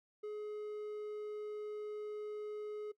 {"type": "tone", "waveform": "triangle", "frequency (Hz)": 421.8, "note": "G#4", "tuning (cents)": 27, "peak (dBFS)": -38, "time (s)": [0.23, 2.92], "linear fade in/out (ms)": 10, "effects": ["noise-tail reverb RT60 0.1 s tail -19 dB re dry"]}